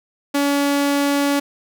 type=tone; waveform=sawtooth; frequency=283.6 Hz; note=C#4; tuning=40 cents sharp; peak=-12 dBFS; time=0.34-1.4 s; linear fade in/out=10 ms; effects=none